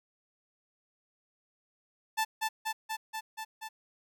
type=tone with echo; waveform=sawtooth; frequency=880 Hz; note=A5; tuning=in tune; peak=-23 dBFS; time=2.17-2.25 s; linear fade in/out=20 ms; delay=240 ms; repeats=6; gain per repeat=-2 dB; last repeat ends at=3.69 s; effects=none